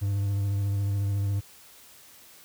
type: tone with vibrato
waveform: triangle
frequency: 100 Hz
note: G2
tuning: 35 cents sharp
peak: -22 dBFS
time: 0.01-1.41 s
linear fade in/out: 20 ms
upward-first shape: triangle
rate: 14 Hz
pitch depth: 28 cents each way
effects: white hiss -52 dBFS RMS until 2.44 s